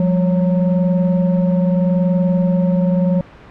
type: tone with frequency modulation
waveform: sine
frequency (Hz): 176.1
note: F3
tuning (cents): +15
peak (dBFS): -12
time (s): 0-3.21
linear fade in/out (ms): 2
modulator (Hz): 373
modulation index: 0.71
effects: pink hiss -40 dBFS RMS until 3.5 s + low-pass 2000 Hz 12 dB/octave